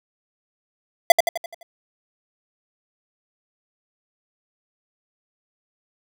square tone with echo, 677 Hz, E5, 46 cents sharp, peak -6 dBFS, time 1.1-1.12 s, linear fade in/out 2 ms, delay 85 ms, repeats 6, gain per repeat -6 dB, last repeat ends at 1.63 s, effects none

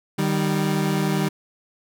30% pulse tone pair together, 153.8 / 195.07 Hz, D#3 / G3, -20 / -8 cents, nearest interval major third, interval 412 cents, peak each -20 dBFS, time 0.18-1.29 s, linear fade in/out 10 ms, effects none

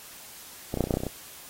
clicks, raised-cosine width 2 ms, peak -15 / -15 / -9 / -13 / -22 / -11 / -10 / -13 / -24 / -16 / -17 dBFS, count 11, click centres 0.741 / 0.773 / 0.807 / 0.84 / 0.872 / 0.908 / 0.94 / 0.971 / 1.004 / 1.035 / 1.067 s, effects white hiss -46 dBFS RMS until 1.49 s + AAC 48 kbps

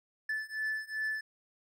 triangle beating tone pair, 1744 / 1746.6 Hz, A6 / A6, -16 / -13 cents, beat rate 2.6 Hz, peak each -35 / -34 dBFS, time 0.29-1.21 s, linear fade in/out 5 ms, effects none

